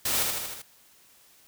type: noise with echo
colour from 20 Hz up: white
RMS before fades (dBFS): -27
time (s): 0.05-0.23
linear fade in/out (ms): 5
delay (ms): 78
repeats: 5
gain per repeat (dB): -3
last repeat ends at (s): 0.62
effects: white hiss -58 dBFS RMS until 1.47 s